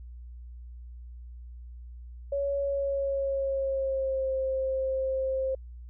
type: tone with pitch glide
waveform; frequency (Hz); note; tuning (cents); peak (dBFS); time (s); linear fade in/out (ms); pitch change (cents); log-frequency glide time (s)
sine; 560 to 528.6; C#5 to C5; +18 to +18; -26; 2.32-5.55; 5; -100; 2.58-4.33
effects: added 60 Hz sine -41 dBFS peak until 5.89 s